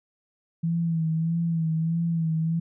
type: tone with vibrato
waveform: sine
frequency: 164.2 Hz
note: E3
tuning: 6 cents flat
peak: -22 dBFS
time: 0.63-2.6 s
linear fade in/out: 10 ms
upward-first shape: sine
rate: 1.6 Hz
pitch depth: 46 cents each way
effects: none